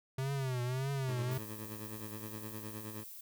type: tone with vibrato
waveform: square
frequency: 130.5 Hz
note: C3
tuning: 4 cents flat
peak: -34 dBFS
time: 0.18-1.38 s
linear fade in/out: 5 ms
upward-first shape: triangle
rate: 1.7 Hz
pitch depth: 130 cents each way
type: tone with tremolo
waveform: 15% pulse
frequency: 107.8 Hz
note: A2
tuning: 35 cents flat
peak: -35 dBFS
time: 1.08-3.04 s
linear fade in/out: 5 ms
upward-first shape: sine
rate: 9.6 Hz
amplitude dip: 55%
type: noise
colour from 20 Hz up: violet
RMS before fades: -49 dBFS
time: 1.31-3.21 s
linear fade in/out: 5 ms
effects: none